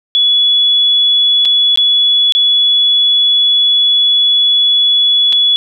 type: tone with dropouts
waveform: sine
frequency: 3400 Hz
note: G#7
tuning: 40 cents sharp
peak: -7 dBFS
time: 0.15-5.56 s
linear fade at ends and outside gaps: 0 ms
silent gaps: 1.451-1.455 / 1.759-1.774 / 2.323-2.35 / 5.325-5.329 s
effects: none